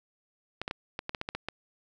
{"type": "clicks", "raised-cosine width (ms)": 0.3, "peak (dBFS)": -17, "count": 10, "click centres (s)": [0.616, 0.679, 0.711, 0.991, 1.094, 1.148, 1.214, 1.289, 1.35, 1.486], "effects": []}